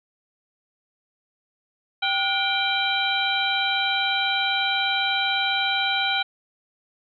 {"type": "harmonic tone with a mistuned harmonic", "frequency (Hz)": 784, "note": "G5", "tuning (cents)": 0, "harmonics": [1, 2, 3, 4, 5], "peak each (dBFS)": [-27, -27, -27, -27, -27], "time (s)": [2.02, 6.23], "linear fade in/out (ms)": 10, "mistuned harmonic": 2, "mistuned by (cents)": -140, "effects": []}